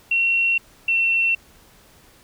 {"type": "tone pair in turn", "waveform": "sine", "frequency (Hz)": [2728, 2706], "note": ["F7", "E7"], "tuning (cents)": [-41, 45], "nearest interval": "unison", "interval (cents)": 14, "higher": "first", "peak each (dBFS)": -16, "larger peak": "neither", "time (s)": [[0.11, 0.58], [0.88, 1.35]], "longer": "neither", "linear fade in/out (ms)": 5, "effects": ["pink hiss -52 dBFS RMS until 2.23 s"]}